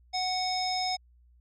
square tone with low-pass filter, 740 Hz, F#5, in tune, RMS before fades -30 dBFS, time 0.13-0.97 s, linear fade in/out 20 ms, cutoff 5400 Hz, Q 6.5, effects added 60 Hz sine -57 dBFS peak until 1.4 s

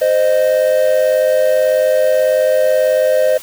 triangle tone pair together, 519.7 / 618 Hz, C5 / D#5, -12 / -12 cents, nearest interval minor third, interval 300 cents, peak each -11 dBFS, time 0.01-3.38 s, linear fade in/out 10 ms, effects white hiss -34 dBFS RMS until 3.42 s

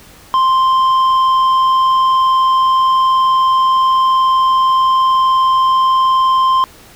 sine tone with tanh clipping, 1046.5 Hz, C6, in tune, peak -10 dBFS, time 0.34-6.64 s, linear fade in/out 0 ms, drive 6 dB, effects pink hiss -41 dBFS RMS until 6.95 s

